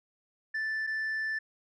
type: tone pair in turn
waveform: sine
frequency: 1760 / 1760 Hz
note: A6 / A6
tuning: 0 / 0 cents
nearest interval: unison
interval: 0 cents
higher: neither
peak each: -27 dBFS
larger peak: neither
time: 0.54-0.87 / 0.87-1.39 s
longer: second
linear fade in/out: 10 ms
effects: tanh soft clip ceiling -29 dBFS

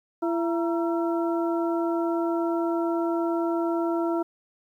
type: harmonic tone with a mistuned harmonic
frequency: 336.4 Hz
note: E4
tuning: 35 cents sharp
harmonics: 1 / 2 / 3 / 4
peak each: -24 / -30 / -34 / -36 dBFS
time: 0.22-4.23 s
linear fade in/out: 10 ms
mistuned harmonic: 3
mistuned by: -120 cents
effects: 10-bit

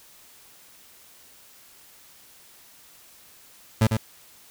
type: tone with echo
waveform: 30% pulse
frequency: 110 Hz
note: A2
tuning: in tune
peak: -13 dBFS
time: 3.81-3.87 s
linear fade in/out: 5 ms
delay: 100 ms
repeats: 1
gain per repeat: -5 dB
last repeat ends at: 3.97 s
effects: white hiss -52 dBFS RMS until 4.5 s

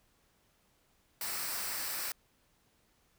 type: noise with comb filter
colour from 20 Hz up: white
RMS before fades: -37 dBFS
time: 1.21-2.12 s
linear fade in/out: 2 ms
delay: 0.3 ms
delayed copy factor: -0.5
effects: pink hiss -71 dBFS RMS until 3.18 s

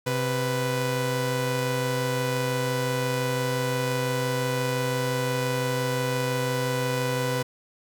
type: tone pair together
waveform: sawtooth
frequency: 130.3 / 495.4 Hz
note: C3 / B4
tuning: -7 / +5 cents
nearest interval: octave + major seventh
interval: 2312 cents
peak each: -23 / -23 dBFS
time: 0.06-7.43 s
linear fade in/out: 10 ms
effects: none

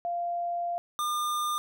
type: tone pair in turn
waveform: sine / square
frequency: 694 / 1205 Hz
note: F5 / D6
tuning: -11 / +44 cents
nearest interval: minor seventh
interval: 955 cents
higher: second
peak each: -28 dBFS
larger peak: neither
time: 0.05-0.78 / 0.99-1.58 s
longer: first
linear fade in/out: 0 ms
effects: none

